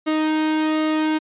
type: tone with flanger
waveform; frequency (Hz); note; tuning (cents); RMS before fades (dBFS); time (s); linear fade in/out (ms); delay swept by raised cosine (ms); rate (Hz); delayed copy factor
sawtooth; 311.1; D#4; 0; -20; 0.06-1.19; 20; 1.2 to 1.72; 1.3; -0.55
effects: resampled to 8000 Hz